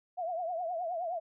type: tone with vibrato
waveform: sine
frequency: 690 Hz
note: F5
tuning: 21 cents flat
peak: -32 dBFS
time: 0.17-1.2 s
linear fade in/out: 20 ms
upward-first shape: triangle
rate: 9.6 Hz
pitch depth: 140 cents each way
effects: none